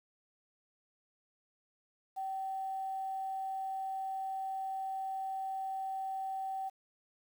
sine tone with quantisation, 769 Hz, G5, 33 cents flat, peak -35 dBFS, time 2.16-6.7 s, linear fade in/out 20 ms, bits 10, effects none

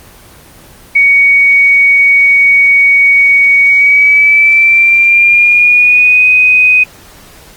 sine tone with pitch glide, 2240 to 2500 Hz, C#7 to D#7, +18 to +8 cents, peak -3 dBFS, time 0.95-6.84 s, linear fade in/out 10 ms, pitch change +190 cents, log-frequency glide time 3.64-6.26 s, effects pink hiss -37 dBFS RMS until 7.56 s + Opus 24 kbps

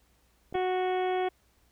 clicks, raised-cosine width 2 ms, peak -30 / -28 dBFS, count 2, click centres 0.526 / 0.554 s
harmonic tone, 368.6 Hz, F#4, 7 cents flat, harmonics 1 / 2 / 3 / 4 / 5 / 6 / 7 / 8 / 9, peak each -28 / -30 / -43 / -44 / -44 / -43 / -50 / -53 / -47 dBFS, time 0.54-1.29 s, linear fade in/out 10 ms
effects added 60 Hz sine -68 dBFS peak until 1.71 s + pink hiss -68 dBFS RMS until 1.71 s

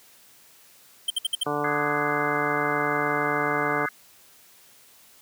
square tone bursts, 3131 Hz, G7, 3 cents flat, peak -22 dBFS, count 5, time 1.08-1.435 s, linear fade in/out 5 ms, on 23 ms, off 60 ms
harmonic tone, 146.83 Hz, D3, in tune, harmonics 1 / 2 / 3 / 4 / 5 / 6 / 7 / 8 / 10, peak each -36 / -32 / -30 / -33 / -32 / -34 / -35 / -31 / -39 dBFS, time 1.46-3.86 s, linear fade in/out 5 ms
sine chord, Ab dominant seventh, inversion second, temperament just, 1245.9 / 1495.1 / 1661.2 / 2077 Hz, Eb6 / Gb6 / Ab6 / C7, +2 / +18 / 0 / -13 cents, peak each -32 dBFS, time 1.64-3.89 s, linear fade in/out 5 ms
effects white hiss -54 dBFS RMS until 5.21 s + high-pass 80 Hz 12 dB/octave

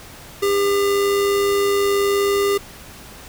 square tone with amplitude modulation, 401 Hz, G4, 39 cents sharp, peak -15 dBFS, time 0.42-2.58 s, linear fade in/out 10 ms, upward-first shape sine, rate 99.1 Hz, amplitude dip 30%, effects added 62 Hz sine -50 dBFS peak until 3.28 s + pink hiss -40 dBFS RMS until 3.28 s

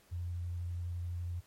sine tone with vibrato, 87.31 Hz, F2, in tune, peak -35 dBFS, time 0.11-1.41 s, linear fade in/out 20 ms, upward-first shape sine, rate 12 Hz, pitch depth 14 cents each way, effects pink hiss -65 dBFS RMS until 1.46 s + MP3 64 kbps

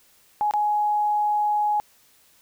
sine tone with dropouts, 837 Hz, G#5, 13 cents sharp, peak -19 dBFS, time 0.41-1.8 s, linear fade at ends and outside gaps 0 ms, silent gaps 0.51-0.537 s, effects white hiss -58 dBFS RMS until 2.41 s

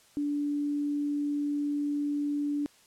sine tone, 290.5 Hz, D4, 19 cents flat, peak -27 dBFS, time 0.17-2.66 s, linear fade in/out 0 ms, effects white hiss -60 dBFS RMS until 2.86 s + low-pass 10000 Hz 12 dB/octave

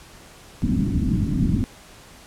white low-pass noise, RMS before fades -21 dBFS, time 0.62-1.64 s, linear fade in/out 0 ms, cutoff 280 Hz, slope 48 dB/octave, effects pink hiss -46 dBFS RMS until 2.26 s + low-pass 11000 Hz 12 dB/octave

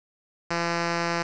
5% pulse tone, 170 Hz, F3, 46 cents flat, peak -13 dBFS, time 0.5-1.23 s, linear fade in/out 10 ms, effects resampled to 16000 Hz + 7-bit

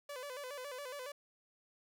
sawtooth tone with vibrato, 540 Hz, C#5, 45 cents flat, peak -39 dBFS, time 0.09-1.12 s, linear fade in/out 5 ms, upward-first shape square, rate 7.2 Hz, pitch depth 110 cents each way, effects none

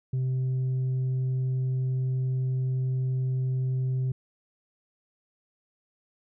sine tone with tanh clipping, 129.4 Hz, C3, 19 cents flat, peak -25 dBFS, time 0.13-4.12 s, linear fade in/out 5 ms, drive 2 dB, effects none

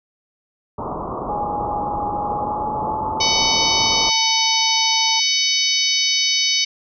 white low-pass noise, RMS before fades -27 dBFS, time 0.78-4.1 s, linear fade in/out 5 ms, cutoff 1200 Hz, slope 96 dB/octave
sine tone with pitch glide, 829 to 893.6 Hz, G#5 to A5, -3 to +27 cents, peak -22 dBFS, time 1.29-5.2 s, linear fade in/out 10 ms, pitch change +130 cents, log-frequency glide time 2.32-3.54 s
harmonic tone, 750 Hz, F#5, 23 cents sharp, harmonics 3 / 4 / 5 / 6 / 7 / 8, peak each -23 / -23 / -23 / -23 / -23 / -23 dBFS, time 3.2-6.65 s, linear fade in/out 10 ms
effects none

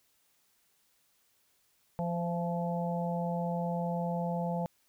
harmonic tone with a mistuned harmonic, 172.5 Hz, F3, 21 cents flat, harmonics 1 / 3 / 4 / 5, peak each -32 / -37 / -38 / -39 dBFS, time 1.99-4.66 s, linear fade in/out 0 ms, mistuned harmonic 4, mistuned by -20 cents, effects white hiss -71 dBFS RMS until 4.88 s

